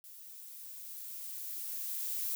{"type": "noise with level ramp", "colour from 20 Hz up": "violet", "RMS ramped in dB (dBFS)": [-52, -35], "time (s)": [0.04, 2.35], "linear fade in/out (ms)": 0, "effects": []}